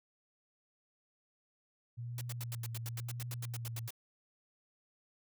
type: tone with vibrato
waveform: sine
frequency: 118 Hz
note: A#2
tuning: 22 cents sharp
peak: -39 dBFS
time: 1.97-3.89 s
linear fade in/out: 20 ms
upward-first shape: triangle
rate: 0.96 Hz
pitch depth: 50 cents each way
type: noise bursts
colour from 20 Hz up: white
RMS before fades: -44 dBFS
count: 16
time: 2.18-3.906 s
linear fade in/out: 2 ms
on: 31 ms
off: 82 ms
effects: none